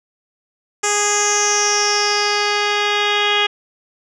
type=tone with low-pass filter sweep; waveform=10% pulse; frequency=413.3 Hz; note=G#4; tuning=8 cents flat; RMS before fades=-17 dBFS; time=0.83-3.47 s; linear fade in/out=10 ms; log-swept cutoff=7600 to 3300 Hz; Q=6.5; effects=none